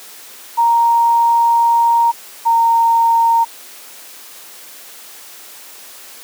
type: tone pair in turn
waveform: sine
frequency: 932.3 / 921.6 Hz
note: A#5 / A#5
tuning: 0 / -20 cents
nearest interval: unison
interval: 20 cents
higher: first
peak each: -9 dBFS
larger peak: neither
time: 0.57-2.12 / 2.45-3.45 s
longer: first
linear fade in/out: 20 ms
effects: white hiss -37 dBFS RMS until 6.23 s + high-pass 300 Hz 12 dB/octave